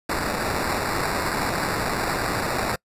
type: noise with sample-and-hold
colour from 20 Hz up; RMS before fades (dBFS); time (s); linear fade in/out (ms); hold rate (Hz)
white; -25; 0.09-2.76; 5; 3150
effects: noise-tail reverb RT60 0.1 s tail -26 dB re dry + resampled to 32000 Hz